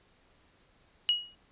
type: tone with exponential decay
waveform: sine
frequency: 2900 Hz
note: F#7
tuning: 35 cents flat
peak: -20 dBFS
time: 1.09-1.35 s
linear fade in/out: 0 ms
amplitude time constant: 56 ms
effects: pink hiss -65 dBFS RMS until 1.51 s + resampled to 8000 Hz